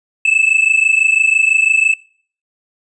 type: tone pair together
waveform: triangle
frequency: 2608 / 2634 Hz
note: E7 / E7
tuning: -19 / -2 cents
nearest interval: unison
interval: 17 cents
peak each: -11 dBFS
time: 0.25-1.94 s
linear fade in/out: 5 ms
effects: noise-tail reverb RT60 0.5 s tail -22 dB re dry + resampled to 22050 Hz